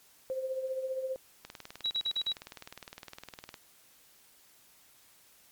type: tone with tremolo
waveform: sine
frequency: 523.3 Hz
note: C5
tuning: in tune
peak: -29 dBFS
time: 0.3-1.16 s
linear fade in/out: 0 ms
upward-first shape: triangle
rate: 15 Hz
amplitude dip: 65%
type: click train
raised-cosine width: 0.2 ms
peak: -26 dBFS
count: 42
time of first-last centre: 1.45-3.542 s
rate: 19.6 Hz
type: tone bursts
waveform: sine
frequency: 3890 Hz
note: B7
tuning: 27 cents flat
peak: -28 dBFS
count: 5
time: 1.84-2.328 s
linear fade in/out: 10 ms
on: 68 ms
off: 37 ms
effects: white hiss -61 dBFS RMS until 5.51 s + MP3 96 kbps